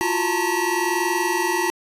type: tone cluster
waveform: square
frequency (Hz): 343.3 / 364.1 / 880 / 921 / 1931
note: F4 / F#4 / A5 / A#5 / B6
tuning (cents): -30 / -28 / 0 / -21 / -39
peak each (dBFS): -27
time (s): 0.01-1.7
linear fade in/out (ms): 0
effects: resampled to 32000 Hz